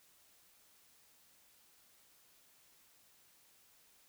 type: silence
effects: white hiss -67 dBFS RMS until 4.08 s